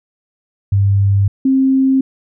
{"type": "tone pair in turn", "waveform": "sine", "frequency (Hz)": [99.3, 265.9], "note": ["G2", "C4"], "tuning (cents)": [23, 28], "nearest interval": "octave + perfect fourth", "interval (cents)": 1705, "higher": "second", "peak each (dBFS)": -9, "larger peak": "neither", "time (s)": [[0.72, 1.28], [1.45, 2.01]], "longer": "neither", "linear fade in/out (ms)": 5, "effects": []}